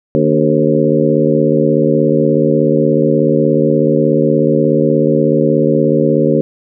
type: harmonic tone with a mistuned harmonic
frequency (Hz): 76.6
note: D#2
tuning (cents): -27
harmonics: 2 / 3 / 4 / 5 / 6 / 7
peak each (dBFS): -16 / -16 / -16 / -16 / -16 / -16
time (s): 0.15-6.41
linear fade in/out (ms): 0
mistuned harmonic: 4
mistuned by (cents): -68
effects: none